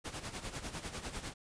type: noise with tremolo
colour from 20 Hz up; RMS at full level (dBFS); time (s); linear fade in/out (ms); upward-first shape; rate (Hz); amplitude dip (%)
pink; -40; 0.04-1.34; 20; sine; 10; 70
effects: resampled to 22050 Hz